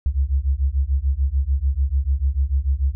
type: beating tone pair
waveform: sine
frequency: 65 / 71.8 Hz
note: C2 / D2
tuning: -11 / -39 cents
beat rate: 6.8 Hz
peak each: -20 dBFS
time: 0.06-2.95 s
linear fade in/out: 0 ms
effects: none